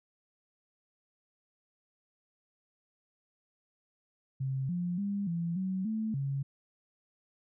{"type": "tone with pitch steps", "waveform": "sine", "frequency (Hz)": [133.4, 176.3, 201, 169.3, 188.2, 219.2, 137.9], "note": ["C3", "F3", "G3", "E3", "F#3", "A3", "C#3"], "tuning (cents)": [34, 17, 44, 46, 30, -6, -9], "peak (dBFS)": -30, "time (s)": [4.4, 6.43], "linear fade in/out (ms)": 10, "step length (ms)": 290, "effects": []}